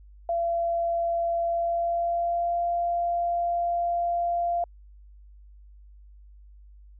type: tone with pitch glide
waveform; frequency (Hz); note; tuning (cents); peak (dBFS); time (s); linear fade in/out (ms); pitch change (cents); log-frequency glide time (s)
sine; 680 to 691.5; F5 to F5; -46 to -17; -23; 0.29-4.64; 2; +29; 1.46-2.62
effects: added 50 Hz sine -47 dBFS peak until 6.99 s